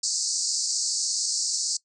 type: band-pass noise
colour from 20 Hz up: pink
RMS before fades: -27 dBFS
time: 0.03-1.77 s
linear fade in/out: 5 ms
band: 4400 to 8400 Hz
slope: 96 dB/octave
effects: noise-tail reverb RT60 0.1 s tail -21 dB re dry